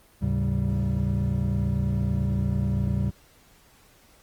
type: tone cluster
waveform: triangle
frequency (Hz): 75.1 / 106.6 / 135.5 / 193.7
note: D2 / G#2 / C#3 / G3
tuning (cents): +39 / +46 / -39 / -20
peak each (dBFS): -26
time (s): 0.21-3.11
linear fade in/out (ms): 20
effects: pink hiss -57 dBFS RMS until 4.22 s + Opus 24 kbps